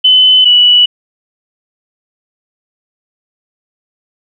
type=tone pair in turn; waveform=sine; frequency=3027 / 2951 Hz; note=F#7 / F#7; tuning=+39 / -5 cents; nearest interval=unison; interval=44 cents; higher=first; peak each=-3 dBFS; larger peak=neither; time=0.04-0.45 / 0.45-0.86 s; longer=neither; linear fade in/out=10 ms; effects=none